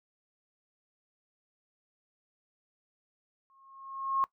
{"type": "tone with exponential growth", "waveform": "sine", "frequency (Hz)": 1081, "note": "C#6", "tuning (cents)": -44, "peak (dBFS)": -23, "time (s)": [3.5, 4.24], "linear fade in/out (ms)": 0, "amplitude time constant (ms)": 160, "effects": ["noise-tail reverb RT60 0.1 s tail -20 dB re dry"]}